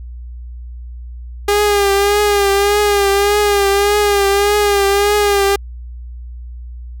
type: tone with vibrato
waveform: sawtooth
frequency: 405.6 Hz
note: G#4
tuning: 41 cents flat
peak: -7 dBFS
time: 1.48-5.56 s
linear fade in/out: 5 ms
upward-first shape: triangle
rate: 1.7 Hz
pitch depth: 52 cents each way
effects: added 60 Hz sine -27 dBFS peak until 7 s